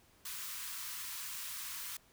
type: high-pass noise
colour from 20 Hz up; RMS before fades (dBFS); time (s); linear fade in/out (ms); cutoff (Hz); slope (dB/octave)
white; -43; 0.25-1.97; 5; 940; 96
effects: pink hiss -66 dBFS RMS until 2.12 s